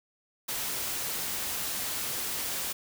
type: noise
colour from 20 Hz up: white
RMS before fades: -33 dBFS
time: 0.48-2.73 s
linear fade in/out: 10 ms
effects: none